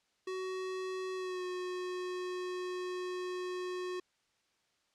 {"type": "tone with pitch glide", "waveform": "square", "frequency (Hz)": [374.1, 363.7], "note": ["F#4", "F#4"], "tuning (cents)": [19, -30], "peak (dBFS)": -37, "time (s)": [0.27, 4], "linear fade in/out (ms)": 5, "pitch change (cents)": -49, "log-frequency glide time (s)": [1.15, 1.44], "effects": ["white hiss -75 dBFS RMS until 4.94 s", "low-pass 6000 Hz 12 dB/octave"]}